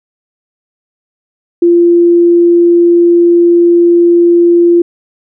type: tone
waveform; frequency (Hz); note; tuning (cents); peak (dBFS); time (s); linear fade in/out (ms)
sine; 344.6; F4; -23; -3; 1.62-4.82; 5
effects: none